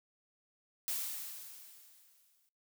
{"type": "noise with exponential decay", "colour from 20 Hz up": "blue", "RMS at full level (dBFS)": -35, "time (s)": [0.88, 2.49], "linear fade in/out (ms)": 0, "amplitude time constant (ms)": 350, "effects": ["noise-tail reverb RT60 0.4 s tail -24 dB re dry"]}